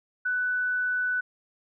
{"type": "tone", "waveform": "sine", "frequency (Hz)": 1492, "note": "F#6", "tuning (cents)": 14, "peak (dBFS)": -24, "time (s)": [0.25, 1.21], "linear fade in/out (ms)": 10, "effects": []}